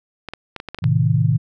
clicks, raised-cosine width 0.3 ms, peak -14 dBFS, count 8, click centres 0.287 / 0.336 / 0.563 / 0.601 / 0.687 / 0.746 / 0.787 / 0.841 s
sine chord, A diminished, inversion none, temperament equal with one note detuned, 110 / 130.81 / 158.47 Hz, A2 / C3 / Eb3, 0 / 0 / +32 cents, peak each -18 dBFS, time 0.82-1.38 s, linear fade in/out 20 ms
effects none

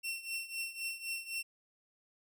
sawtooth tone with tremolo, 2711 Hz, E7, 48 cents sharp, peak -31 dBFS, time 0.03-1.43 s, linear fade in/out 20 ms, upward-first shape triangle, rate 3.9 Hz, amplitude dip 85%, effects none

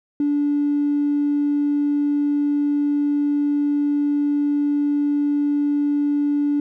triangle tone with tanh clipping, 290 Hz, D4, 22 cents flat, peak -16 dBFS, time 0.2-6.6 s, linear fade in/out 2 ms, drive 1 dB, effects none

